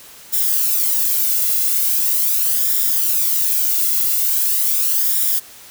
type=noise with flanger; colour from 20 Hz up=violet; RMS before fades=-17 dBFS; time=0.32-5.4 s; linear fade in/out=20 ms; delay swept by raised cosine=0.56 to 1.48 ms; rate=0.41 Hz; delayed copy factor=+0.6; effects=white hiss -41 dBFS RMS until 5.7 s